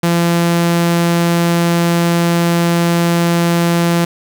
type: tone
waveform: sawtooth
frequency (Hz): 170.6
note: F3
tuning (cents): -40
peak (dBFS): -7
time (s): 0.03-4.05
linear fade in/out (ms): 5
effects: 7-bit